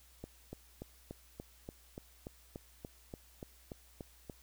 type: click train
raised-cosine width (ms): 2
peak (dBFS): -30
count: 15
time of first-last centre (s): 0.24-4.298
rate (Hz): 3.45
effects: added 60 Hz sine -63 dBFS peak until 4.42 s + white hiss -64 dBFS RMS until 4.42 s